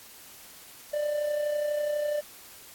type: tone with amplitude modulation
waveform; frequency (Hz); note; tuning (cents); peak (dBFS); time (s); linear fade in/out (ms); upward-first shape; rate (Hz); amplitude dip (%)
triangle; 593; D5; +17; -22; 0.93-2.21; 10; sine; 32.1; 45
effects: white hiss -49 dBFS RMS until 2.74 s + AAC 64 kbps